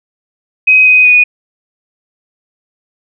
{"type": "tone with pitch steps", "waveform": "sine", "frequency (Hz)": [2524, 2507, 2474], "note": ["D#7", "D#7", "D#7"], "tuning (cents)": [24, 12, -10], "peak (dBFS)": -3, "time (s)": [0.67, 1.24], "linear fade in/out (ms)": 10, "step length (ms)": 190, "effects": []}